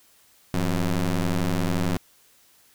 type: ring-modulated tone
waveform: 25% pulse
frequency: 91.3 Hz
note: F#2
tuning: 23 cents flat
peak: -15 dBFS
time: 0.54-1.97 s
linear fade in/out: 0 ms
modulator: 82.4 Hz
effects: white hiss -58 dBFS RMS until 2.74 s